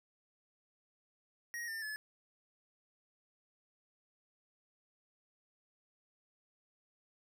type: tone with pitch steps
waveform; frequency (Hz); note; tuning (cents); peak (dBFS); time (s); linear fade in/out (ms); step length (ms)
square; 1884 / 1800 / 1719.7; A#6 / A6 / A6; +18 / +39 / -40; -40; 1.54-1.96; 0; 140
effects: none